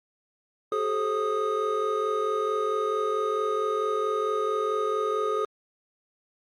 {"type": "tone cluster", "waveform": "triangle", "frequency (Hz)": [386.2, 430.7, 533, 1240], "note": ["G4", "A4", "C5", "D#6"], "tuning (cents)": [-26, -37, 32, -6], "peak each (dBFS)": [-31, -25, -33, -27], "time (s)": [0.72, 5.45], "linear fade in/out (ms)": 2, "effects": ["Opus 48 kbps"]}